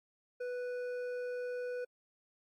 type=tone with hard clipping; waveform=triangle; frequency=493.9 Hz; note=B4; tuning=in tune; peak=-38 dBFS; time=0.4-1.85 s; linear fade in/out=10 ms; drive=11 dB; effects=AAC 64 kbps